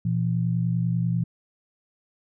sine tone pair together, 120 / 170.13 Hz, B2 / F3, -49 / -45 cents, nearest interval tritone, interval 604 cents, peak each -24 dBFS, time 0.05-1.24 s, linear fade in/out 5 ms, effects none

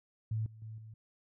sine tone with level steps, 110 Hz, A2, in tune, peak -31 / -50 / -42 / -47 dBFS, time 0.31-0.94 s, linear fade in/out 5 ms, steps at 0.46 / 0.62 / 0.78 s, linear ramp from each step 2 ms, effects none

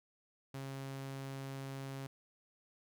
sawtooth tone, 135.7 Hz, C#3, 36 cents flat, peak -38 dBFS, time 0.54-2.07 s, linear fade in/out 5 ms, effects none

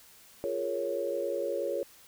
sine chord, Bb minor seventh, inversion second, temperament equal, 349.2 / 415.3 / 466.2 / 554.4 Hz, F4 / Ab4 / Bb4 / Db5, 0 / 0 / 0 / 0 cents, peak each -37 / -36 / -36 / -32 dBFS, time 0.44-1.83 s, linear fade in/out 0 ms, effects white hiss -56 dBFS RMS until 2.07 s

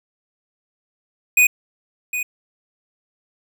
square tone with echo, 2482 Hz, D#7, 5 cents flat, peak -11 dBFS, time 1.37-1.47 s, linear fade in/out 5 ms, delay 760 ms, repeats 1, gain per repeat -11 dB, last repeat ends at 2.23 s, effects none

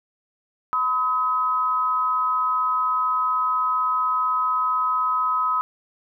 sine tone pair together, 1007 / 1271.2 Hz, B5 / D#6, +33 / +37 cents, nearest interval major third, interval 404 cents, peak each -25 / -20 dBFS, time 0.73-5.61 s, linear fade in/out 0 ms, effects none

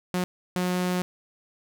sawtooth tone bursts at uneven times, 180.8 Hz, F#3, 40 cents flat, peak -20 dBFS, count 2, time 0.14-0.24 / 0.56-1.02 s, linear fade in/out 0 ms, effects none

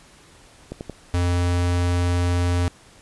clicks, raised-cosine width 2 ms, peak -17 dBFS, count 3, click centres 0.72 / 0.809 / 0.897 s
square tone, 88.1 Hz, F2, 16 cents sharp, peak -19 dBFS, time 1.14-2.68 s, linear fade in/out 0 ms
effects pink hiss -50 dBFS RMS until 3.01 s + resampled to 24000 Hz

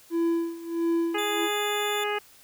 triangle tone with tremolo, 335.1 Hz, E4, 29 cents sharp, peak -19 dBFS, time 0.1-1.49 s, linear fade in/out 50 ms, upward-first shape sine, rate 1.5 Hz, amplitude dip 85%
harmonic tone, 415.3 Hz, G#4, in tune, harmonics 1 / 2 / 3 / 4 / 5 / 6 / 7, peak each -29 / -32 / -34 / -35 / -36 / -37 / -37 dBFS, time 1.14-2.19 s, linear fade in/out 10 ms
sawtooth tone, 3500 Hz, A7, 10 cents flat, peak -29 dBFS, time 1.18-2.04 s, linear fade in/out 5 ms
effects white hiss -54 dBFS RMS until 2.43 s

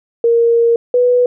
sine tone pair in turn, 466.2 / 492.5 Hz, A#4 / B4, 0 / -5 cents, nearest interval minor second, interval 95 cents, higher second, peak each -8 dBFS, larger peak neither, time 0.24-0.76 / 0.94-1.26 s, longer first, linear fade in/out 2 ms, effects none

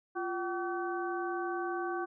harmonic tone with a mistuned harmonic, 380.7 Hz, F#4, 49 cents sharp, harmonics 1 / 2 / 3 / 4, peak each -35 / -38 / -40 / -41 dBFS, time 0.15-2.06 s, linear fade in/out 20 ms, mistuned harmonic 1, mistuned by -150 cents, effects none

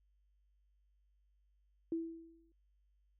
sine tone with exponential decay, 329.6 Hz, E4, in tune, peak -32 dBFS, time 1.92-2.52 s, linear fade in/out 2 ms, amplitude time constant 130 ms, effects added 50 Hz sine -70 dBFS peak until 3.19 s

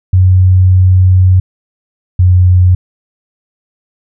sine tone pair in turn, 92.5 / 90.75 Hz, F#2 / F#2, 0 / -33 cents, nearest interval unison, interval 33 cents, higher first, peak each -3 dBFS, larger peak neither, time 0.13-1.4 / 2.19-2.75 s, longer first, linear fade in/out 5 ms, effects none

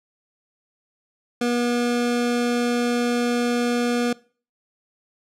25% pulse tone, 240.9 Hz, B3, 43 cents flat, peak -16 dBFS, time 1.41-4.13 s, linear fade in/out 5 ms, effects noise-tail reverb RT60 0.4 s tail -22 dB re dry + low-pass 9000 Hz 12 dB/octave

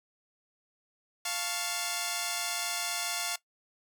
5% pulse chord, F augmented, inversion none, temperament equal, 698.5 / 880 / 1108.7 Hz, F5 / A5 / C#6, 0 / 0 / 0 cents, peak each -22 / -26 / -25 dBFS, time 1.25-3.36 s, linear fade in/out 5 ms, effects noise-tail reverb RT60 0.1 s tail -18 dB re dry

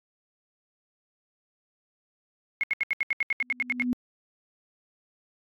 sine tone bursts, 2167 Hz, C#7, 40 cents flat, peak -22 dBFS, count 13, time 2.61-3.822 s, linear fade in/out 0 ms, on 24 ms, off 75 ms
sine tone with exponential growth, 246.9 Hz, B3, in tune, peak -21 dBFS, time 3.42-3.93 s, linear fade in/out 0 ms, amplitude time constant 110 ms
effects AAC 64 kbps

